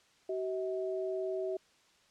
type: tone pair together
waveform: sine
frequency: 379.3 / 640.9 Hz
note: F#4 / E5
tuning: +43 / -49 cents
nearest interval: major sixth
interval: 908 cents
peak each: -34 / -37 dBFS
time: 0.29-1.57 s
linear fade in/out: 5 ms
effects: white hiss -66 dBFS RMS until 2.1 s + low-pass 6000 Hz 12 dB/octave